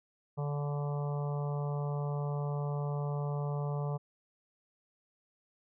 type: harmonic tone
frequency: 145 Hz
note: D3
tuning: 22 cents flat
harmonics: 1 / 3 / 4 / 5 / 6 / 7 / 8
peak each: -32 / -42 / -44 / -46 / -48 / -49 / -50 dBFS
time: 0.37-3.98 s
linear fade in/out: 20 ms
effects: none